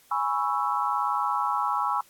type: chord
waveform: sine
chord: C# minor seventh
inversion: second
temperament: equal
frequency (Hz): 830.6 / 987.8 / 1108.7 / 1318.5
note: G#5 / B5 / C#6 / E6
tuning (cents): 0 / 0 / 0 / 0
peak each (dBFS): -29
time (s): 0.11-2.01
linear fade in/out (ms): 5
effects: white hiss -58 dBFS RMS until 2.09 s + AAC 64 kbps